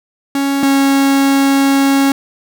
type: tone pair in turn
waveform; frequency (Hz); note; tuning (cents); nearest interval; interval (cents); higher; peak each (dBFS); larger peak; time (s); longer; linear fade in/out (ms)
45% pulse; 277.2 / 274.8; C#4 / C#4; 0 / -15; unison; 15; first; -13 / -9; second; 0.35-0.63 / 0.63-2.12; second; 2
effects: none